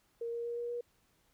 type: tone with pitch steps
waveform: sine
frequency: 466.2 / 469.4 / 472.7 / 476 / 479.3 Hz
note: A#4 / A#4 / A#4 / A#4 / A#4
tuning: 0 / +12 / +24 / +36 / +48 cents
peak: -35 dBFS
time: 0.21-0.81 s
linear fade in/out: 5 ms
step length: 120 ms
effects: pink hiss -72 dBFS RMS until 1.33 s